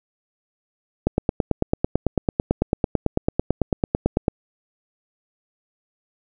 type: click train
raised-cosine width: 2 ms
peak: -4 dBFS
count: 30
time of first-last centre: 1.07-4.282 s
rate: 9.03 Hz
effects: none